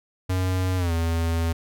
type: tone with pitch glide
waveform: square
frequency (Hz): 92.5 to 82.89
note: F#2 to E2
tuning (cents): 0 to +10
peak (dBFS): -22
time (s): 0.29-1.53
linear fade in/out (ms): 10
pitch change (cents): -190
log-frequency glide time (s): 0.77-0.92
effects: none